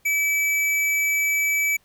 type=tone; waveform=square; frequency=2300 Hz; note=D7; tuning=37 cents flat; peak=-20 dBFS; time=0.05-1.77 s; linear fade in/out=10 ms; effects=pink hiss -62 dBFS RMS until 1.84 s